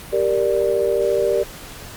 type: chord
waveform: sine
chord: G minor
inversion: none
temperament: equal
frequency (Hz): 392 / 466.2 / 587.3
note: G4 / Bb4 / D5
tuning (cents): 0 / 0 / 0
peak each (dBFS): -20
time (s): 0.12-1.44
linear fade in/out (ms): 20
effects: pink hiss -37 dBFS RMS until 1.96 s + Opus 48 kbps